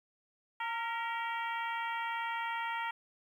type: harmonic tone with a mistuned harmonic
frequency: 460.3 Hz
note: A#4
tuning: 22 cents flat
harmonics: 2 / 3 / 4 / 5 / 6 / 7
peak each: -36 / -41 / -41 / -44 / -48 / -49 dBFS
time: 0.6-2.91 s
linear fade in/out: 5 ms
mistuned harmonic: 4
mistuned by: +53 cents
effects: 11-bit